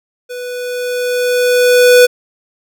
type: tone with level ramp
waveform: square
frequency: 493.9 Hz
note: B4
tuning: in tune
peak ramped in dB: -24 to -3 dBFS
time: 0.29-2.07 s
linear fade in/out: 20 ms
effects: none